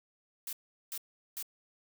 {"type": "noise bursts", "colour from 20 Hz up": "blue", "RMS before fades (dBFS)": -39, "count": 3, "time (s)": [0.47, 1.427], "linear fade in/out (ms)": 2, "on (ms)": 59, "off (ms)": 390, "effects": []}